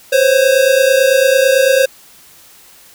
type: tone pair together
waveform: square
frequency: 513 / 542 Hz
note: C5 / C#5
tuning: -34 / -39 cents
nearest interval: minor second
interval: 95 cents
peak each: -13 / -11 dBFS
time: 0.12-1.86 s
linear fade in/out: 10 ms
effects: white hiss -43 dBFS RMS until 2.94 s